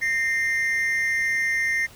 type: tone pair together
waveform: triangle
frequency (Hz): 1834.7 / 2093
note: A#6 / C7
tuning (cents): -28 / 0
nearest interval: major second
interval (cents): 228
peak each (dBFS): -22 / -22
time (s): 0.01-1.87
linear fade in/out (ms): 20
effects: pink hiss -48 dBFS RMS until 1.95 s